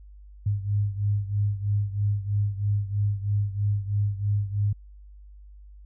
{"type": "beating tone pair", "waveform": "sine", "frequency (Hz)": [101.4, 104.5], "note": ["G#2", "G#2"], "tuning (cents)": [-41, 11], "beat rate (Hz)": 3.1, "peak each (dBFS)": [-24, -28], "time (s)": [0.46, 4.73], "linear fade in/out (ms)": 5, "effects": ["added 50 Hz sine -44 dBFS peak until 5.85 s"]}